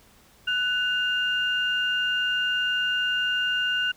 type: tone pair together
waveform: sine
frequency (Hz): 1488 / 2809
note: F#6 / F7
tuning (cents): +9 / +9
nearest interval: major seventh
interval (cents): 1100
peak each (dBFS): -24 / -25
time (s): 0.47-3.92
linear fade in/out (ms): 10
effects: tanh soft clip ceiling -14 dBFS + pink hiss -56 dBFS RMS until 3.96 s